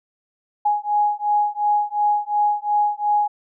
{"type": "beating tone pair", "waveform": "sine", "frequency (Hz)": [830.6, 833.4], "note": ["G#5", "G#5"], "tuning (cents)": [0, 6], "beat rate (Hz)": 2.8, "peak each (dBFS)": -20, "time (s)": [0.65, 3.28], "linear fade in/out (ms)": 10, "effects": []}